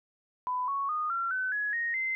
sine tone with pitch steps, 1000 / 1109.6 / 1231.1 / 1366 / 1515.7 / 1681.8 / 1866.1 / 2071 Hz, B5 / C#6 / D#6 / F6 / F#6 / G#6 / A#6 / C7, +21 / +1 / -19 / -39 / +41 / +21 / +1 / -18 cents, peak -28 dBFS, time 0.47-2.15 s, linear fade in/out 0 ms, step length 210 ms, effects none

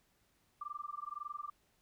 sine tone with amplitude modulation, 1183 Hz, D6, 12 cents sharp, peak -37 dBFS, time 0.61-1.5 s, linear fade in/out 5 ms, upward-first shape sine, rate 21.8 Hz, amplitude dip 100%, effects pink hiss -74 dBFS RMS until 1.81 s

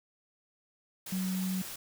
sine tone in noise, 186.9 Hz, F#3, 18 cents sharp, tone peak -30 dBFS, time 1.12-1.62 s, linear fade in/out 5 ms, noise white, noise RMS -42 dBFS, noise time 1.06-1.76 s, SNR +9 dB, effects none

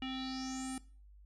square tone with low-pass filter sweep, 261.6 Hz, C4, in tune, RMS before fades -40 dBFS, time 0.02-0.78 s, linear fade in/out 2 ms, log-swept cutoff 2900 to 9700 Hz, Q 6.5, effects noise-tail reverb RT60 0.4 s tail -19 dB re dry + added 50 Hz sine -55 dBFS peak until 1.25 s

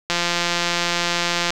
click train, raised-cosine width 0.2 ms, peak -3 dBFS, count 244, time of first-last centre 0.1-1.505 s, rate 173 Hz, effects none

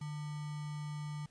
sine tone with sample-and-hold, 150 Hz, D3, 37 cents sharp, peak -38 dBFS, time 0.01-1.26 s, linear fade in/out 5 ms, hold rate 1050 Hz, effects pink hiss -69 dBFS RMS until 1.3 s + resampled to 22050 Hz

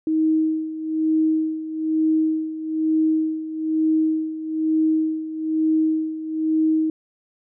sine tone with tremolo, 315.6 Hz, D#4, 25 cents sharp, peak -15 dBFS, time 0.07-6.9 s, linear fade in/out 2 ms, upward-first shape sine, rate 1.1 Hz, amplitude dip 75%, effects none

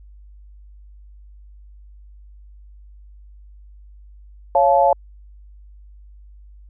sine chord, Db augmented, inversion none, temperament just, 554.4 / 693 / 866.2 Hz, Db5 / F5 / A5, 0 / -14 / -27 cents, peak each -16 dBFS, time 4.55-4.93 s, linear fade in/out 2 ms, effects added 50 Hz sine -41 dBFS peak until 6.69 s

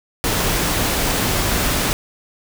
pink noise, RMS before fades -19 dBFS, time 0.24-1.93 s, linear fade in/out 0 ms, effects none

